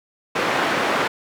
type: band-pass noise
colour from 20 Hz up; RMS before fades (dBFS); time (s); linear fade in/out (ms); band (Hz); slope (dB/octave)
white; -21; 0.35-1.08; 10; 210 to 1600; 12
effects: none